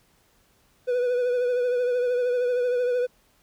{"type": "tone with vibrato", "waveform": "triangle", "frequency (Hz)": 493.2, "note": "B4", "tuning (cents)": -2, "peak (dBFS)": -19, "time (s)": [0.87, 3.07], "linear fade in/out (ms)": 20, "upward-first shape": "triangle", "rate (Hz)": 13, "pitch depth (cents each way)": 43, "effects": ["pink hiss -63 dBFS RMS until 3.42 s"]}